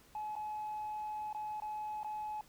sine tone with dropouts, 851 Hz, G#5, 42 cents sharp, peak -36 dBFS, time 0.15-2.41 s, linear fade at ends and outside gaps 2 ms, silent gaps 0.354-0.363 / 1.329-1.347 / 1.601-1.621 / 2.032-2.045 s, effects tanh soft clip ceiling -35 dBFS + pink hiss -63 dBFS RMS until 2.48 s

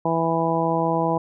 harmonic tone, 164.81 Hz, E3, in tune, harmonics 1 / 2 / 3 / 4 / 5 / 6, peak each -26 / -26 / -26 / -26 / -26 / -26 dBFS, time 0.05-1.18 s, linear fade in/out 5 ms, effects none

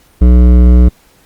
sine tone with hard clipping, 61 Hz, B1, 21 cents flat, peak -4 dBFS, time 0.21-0.89 s, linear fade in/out 10 ms, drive 13 dB, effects pink hiss -48 dBFS RMS until 1.25 s + Opus 48 kbps

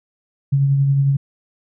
sine tone with tremolo, 138.59 Hz, C#3, in tune, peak -11 dBFS, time 0.52-1.17 s, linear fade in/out 10 ms, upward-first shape triangle, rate 11 Hz, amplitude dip 35%, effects none

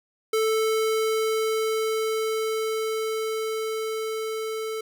square tone with level ramp, 440 Hz, A4, in tune, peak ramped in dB -21 to -29 dBFS, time 0.33-4.81 s, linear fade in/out 5 ms, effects none

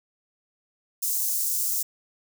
white high-pass noise, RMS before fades -26 dBFS, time 1.02-1.83 s, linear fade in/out 10 ms, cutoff 6100 Hz, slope 24 dB/octave, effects none

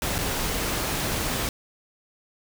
pink noise with dropouts, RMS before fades -27 dBFS, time 0.02-1.49 s, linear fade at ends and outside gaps 1 ms, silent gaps 0.182-0.187 s, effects none

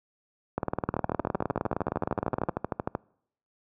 two click trains, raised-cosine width 1 ms, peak -13 / -13 dBFS, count 28 / 38, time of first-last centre 0.89-2.951 / 0.58-2.487 s, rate 13.1 / 19.4 Hz, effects noise-tail reverb RT60 0.7 s tail -26 dB re dry + high-pass 80 Hz 12 dB/octave

